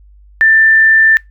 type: tone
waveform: sine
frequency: 1778 Hz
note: A6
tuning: 18 cents sharp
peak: -5 dBFS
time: 0.41-1.17 s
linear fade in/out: 0 ms
effects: noise-tail reverb RT60 0.2 s tail -25 dB re dry + added 50 Hz sine -39 dBFS peak until 1.3 s